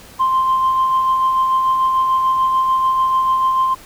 sine tone with tremolo, 1046.5 Hz, C6, in tune, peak -10 dBFS, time 0.19-3.75 s, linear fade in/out 20 ms, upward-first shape sine, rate 6.8 Hz, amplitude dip 35%, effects tanh soft clip ceiling -9 dBFS + pink hiss -41 dBFS RMS until 3.85 s

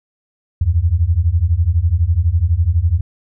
sine beating tone pair, 78.2 / 90.2 Hz, D#2 / F#2, +9 / -44 cents, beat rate 12 Hz, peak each -15 / -14 dBFS, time 0.61-3.01 s, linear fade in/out 5 ms, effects none

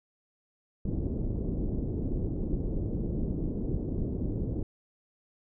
pink low-pass noise, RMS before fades -31 dBFS, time 0.85-4.63 s, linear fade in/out 5 ms, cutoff 400 Hz, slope 24 dB/octave, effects none

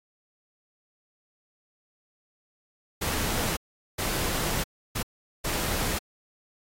pink noise bursts at uneven times, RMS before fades -29 dBFS, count 4, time 3.01-3.57 / 3.98-4.64 / 4.95-5.03 / 5.44-5.99 s, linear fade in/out 10 ms, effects AAC 48 kbps

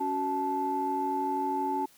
sine tone cluster, 280.3 / 373.1 / 872 Hz, C#4 / F#4 / A5, +19 / +14 / -16 cents, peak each -33 / -34 / -28 dBFS, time 0-1.86 s, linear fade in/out 10 ms, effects tanh soft clip ceiling -19 dBFS + white hiss -59 dBFS RMS until 1.97 s

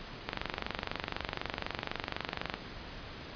click train, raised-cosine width 0.3 ms, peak -16 dBFS, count 55, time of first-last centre 0.29-2.54 s, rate 24 Hz, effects pink hiss -45 dBFS RMS until 3.35 s + resampled to 11025 Hz

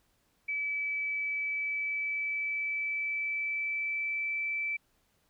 sine tone with pitch glide, 2299 to 2322 Hz, D7 to D7, -37 to -20 cents, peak -30 dBFS, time 0.48-4.77 s, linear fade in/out 10 ms, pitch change +17 cents, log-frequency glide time 1.39-4.42 s, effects pink hiss -72 dBFS RMS until 5.29 s

